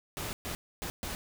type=noise bursts at uneven times; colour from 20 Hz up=pink; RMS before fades=-37 dBFS; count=4; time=0.17-0.33 / 0.45-0.55 / 0.82-0.9 / 1.03-1.15 s; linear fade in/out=0 ms; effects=none